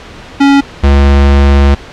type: tone pair in turn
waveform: square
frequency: 279 / 69.91 Hz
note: C#4 / C#2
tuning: +11 / +15 cents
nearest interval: 2 octaves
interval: 2396 cents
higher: first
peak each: -4 dBFS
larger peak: neither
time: 0.4-0.61 / 0.83-1.75 s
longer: second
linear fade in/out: 10 ms
effects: pink hiss -30 dBFS RMS until 1.92 s + low-pass 4000 Hz 12 dB/octave